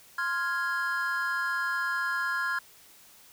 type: chord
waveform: triangle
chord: F minor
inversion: second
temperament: equal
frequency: 1046.5 / 1396.9 / 1661.2 Hz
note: C6 / F6 / Ab6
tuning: 0 / 0 / 0 cents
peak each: -32 / -29 / -29 dBFS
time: 0.18-2.59 s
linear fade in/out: 5 ms
effects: white hiss -55 dBFS RMS until 3.32 s